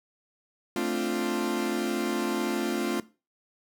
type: chord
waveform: 40% pulse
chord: D minor seventh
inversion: second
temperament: equal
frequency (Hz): 220 / 261.6 / 293.7 / 349.2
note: A3 / C4 / D4 / F4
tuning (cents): 0 / 0 / 0 / 0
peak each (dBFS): -32 / -32 / -33 / -29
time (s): 0.76-3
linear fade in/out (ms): 2
effects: noise-tail reverb RT60 0.3 s tail -18 dB re dry